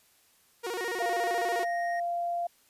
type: tone with vibrato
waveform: sawtooth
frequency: 415.3 Hz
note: G#4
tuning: in tune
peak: -28 dBFS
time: 0.63-1.65 s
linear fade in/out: 20 ms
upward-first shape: square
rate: 14 Hz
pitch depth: 220 cents each way
type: tone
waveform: triangle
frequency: 1864.7 Hz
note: A#6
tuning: in tune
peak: -34 dBFS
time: 0.78-2 s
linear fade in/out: 5 ms
type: tone with pitch glide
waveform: sine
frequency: 699 to 692.6 Hz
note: F5 to F5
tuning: +1 to -15 cents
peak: -28 dBFS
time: 1-2.47 s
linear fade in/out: 5 ms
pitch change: -16 cents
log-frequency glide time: 1.56-1.62 s
effects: white hiss -64 dBFS RMS until 2.69 s + resampled to 32000 Hz